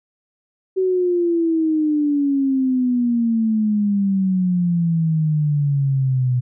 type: exponential sweep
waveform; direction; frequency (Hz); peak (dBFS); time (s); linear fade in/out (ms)
sine; down; 379.8 to 123.47; -15; 0.76-6.41; 20
effects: none